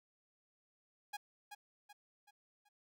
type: tone with echo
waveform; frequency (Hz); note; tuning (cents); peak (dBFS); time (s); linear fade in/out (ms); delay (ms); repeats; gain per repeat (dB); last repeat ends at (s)
sawtooth; 824; G#5; -14; -37; 1.13-1.17; 10; 380; 4; -7; 2.69
effects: none